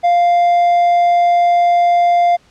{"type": "tone", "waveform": "triangle", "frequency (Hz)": 698, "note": "F5", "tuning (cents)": -1, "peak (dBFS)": -7, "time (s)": [0.03, 2.37], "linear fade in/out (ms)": 20, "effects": ["pink hiss -51 dBFS RMS until 2.5 s", "low-pass 6000 Hz 12 dB/octave"]}